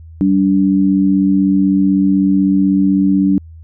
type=tone pair together; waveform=sine; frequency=192.68 / 288.7 Hz; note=G3 / D4; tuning=-30 / -30 cents; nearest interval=perfect fifth; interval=700 cents; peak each=-12 dBFS; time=0.21-3.38 s; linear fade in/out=0 ms; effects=added 81 Hz sine -33 dBFS peak until 3.63 s